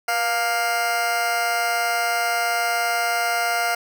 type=tone with amplitude modulation; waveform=20% pulse; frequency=702 Hz; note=F5; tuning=9 cents sharp; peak=-12 dBFS; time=0.08-3.75 s; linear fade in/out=5 ms; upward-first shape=sine; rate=221 Hz; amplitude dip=65%; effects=none